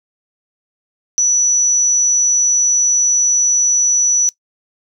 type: tone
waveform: sine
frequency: 5920 Hz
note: F#8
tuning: in tune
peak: -10 dBFS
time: 1.18-4.29 s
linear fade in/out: 0 ms
effects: noise-tail reverb RT60 0.1 s tail -20 dB re dry